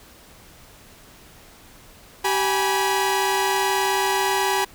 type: tone cluster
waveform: sawtooth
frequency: 386.7 / 832 / 976 Hz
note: G4 / G#5 / B5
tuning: -24 / +3 / -21 cents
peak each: -20 dBFS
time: 2.24-4.65 s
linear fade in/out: 10 ms
effects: pink hiss -48 dBFS RMS until 4.74 s